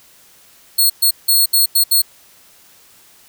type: tone bursts at uneven times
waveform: 10% pulse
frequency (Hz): 4318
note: C#8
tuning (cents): -46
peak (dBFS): -3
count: 6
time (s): 0.78-0.9 / 1.02-1.11 / 1.28-1.46 / 1.53-1.66 / 1.75-1.84 / 1.91-2.02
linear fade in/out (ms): 10
effects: white hiss -48 dBFS RMS until 3.28 s